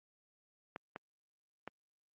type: clicks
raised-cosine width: 0.5 ms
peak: -27 dBFS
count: 3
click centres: 0.761 / 0.961 / 1.676 s
effects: high-pass 150 Hz 12 dB/octave + Opus 48 kbps